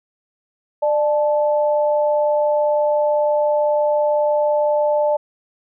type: tone pair together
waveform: sine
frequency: 596 / 870.1 Hz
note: D5 / A5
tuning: +25 / -20 cents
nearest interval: perfect fifth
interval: 655 cents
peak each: -15 / -22 dBFS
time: 0.82-5.17 s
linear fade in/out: 10 ms
effects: none